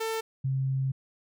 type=tone pair in turn; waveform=sawtooth / sine; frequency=446.5 / 133.59 Hz; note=A4 / C3; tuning=+25 / +36 cents; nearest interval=octave + major sixth; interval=2089 cents; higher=first; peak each=-25 dBFS; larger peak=neither; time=0-0.21 / 0.44-0.92 s; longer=second; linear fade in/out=10 ms; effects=none